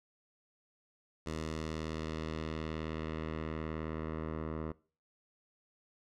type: tone with low-pass filter sweep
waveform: 10% pulse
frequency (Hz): 79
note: D#2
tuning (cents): +27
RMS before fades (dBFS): -39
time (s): 1.26-4.72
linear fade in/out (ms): 5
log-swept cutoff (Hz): 7500 to 1200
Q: 0.94
effects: noise-tail reverb RT60 0.4 s tail -21 dB re dry